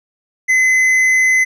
sine tone with tanh clipping, 2037 Hz, C7, 47 cents flat, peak -11 dBFS, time 0.48-1.45 s, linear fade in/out 20 ms, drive 8 dB, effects none

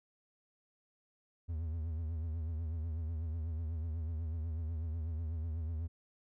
triangle tone with vibrato, 80.8 Hz, E2, 34 cents flat, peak -33 dBFS, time 1.48-5.88 s, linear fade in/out 20 ms, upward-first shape triangle, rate 8.1 Hz, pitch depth 110 cents each way, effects none

